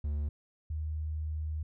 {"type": "tone pair in turn", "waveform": ["triangle", "sine"], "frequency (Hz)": [73.42, 77.43], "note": ["D2", "D#2"], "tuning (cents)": [0, -8], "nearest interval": "minor second", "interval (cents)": 92, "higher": "second", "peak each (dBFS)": [-28, -32], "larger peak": "first", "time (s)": [[0.04, 0.29], [0.7, 1.63]], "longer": "second", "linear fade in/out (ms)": 5, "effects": []}